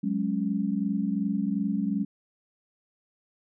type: chord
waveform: sine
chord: F# suspended second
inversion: none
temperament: equal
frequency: 185 / 207.7 / 277.2 Hz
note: F#3 / G#3 / C#4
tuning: 0 / 0 / 0 cents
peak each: -30 / -27 / -31 dBFS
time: 0.03-2.05 s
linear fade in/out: 10 ms
effects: none